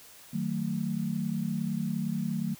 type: chord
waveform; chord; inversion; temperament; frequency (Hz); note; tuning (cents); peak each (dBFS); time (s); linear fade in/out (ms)
sine; D# diminished; none; just; 155.56 / 186.68 / 224; D#3 / F#3 / A3; 0 / +16 / +31; -34 / -32 / -32; 0.33-2.55; 10
effects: white hiss -52 dBFS RMS until 2.59 s